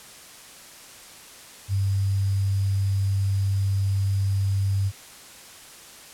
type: tone with sample-and-hold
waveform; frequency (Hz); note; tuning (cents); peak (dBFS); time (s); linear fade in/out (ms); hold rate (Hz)
sine; 98; G2; 0; -20; 1.68-4.92; 50; 4900
effects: white hiss -45 dBFS RMS until 6.13 s + low-pass 11000 Hz 12 dB/octave